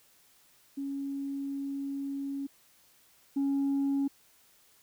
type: tone pair in turn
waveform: sine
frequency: 277.2 / 277.2 Hz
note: C#4 / C#4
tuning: 0 / 0 cents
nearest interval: unison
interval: 0 cents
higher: neither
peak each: -32 / -24 dBFS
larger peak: second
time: 0.77-2.47 / 3.36-4.08 s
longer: first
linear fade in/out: 10 ms
effects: tanh soft clip ceiling -24 dBFS + white hiss -63 dBFS RMS until 4.82 s